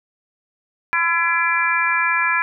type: harmonic tone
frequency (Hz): 337.1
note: E4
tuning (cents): +39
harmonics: 3 / 4 / 5 / 6 / 7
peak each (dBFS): -22 / -24 / -20 / -29 / -21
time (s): 0.93-2.42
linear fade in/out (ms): 0
effects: none